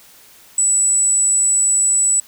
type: tone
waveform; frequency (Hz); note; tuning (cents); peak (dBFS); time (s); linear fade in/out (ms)
sine; 7902; B8; 0; -12; 0.58-2.2; 2
effects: white hiss -46 dBFS RMS until 2.27 s